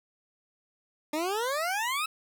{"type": "exponential sweep", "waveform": "20% pulse", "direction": "up", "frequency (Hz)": [295, 1318.5], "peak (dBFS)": -23, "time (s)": [1.13, 2.06], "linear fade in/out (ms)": 5, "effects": []}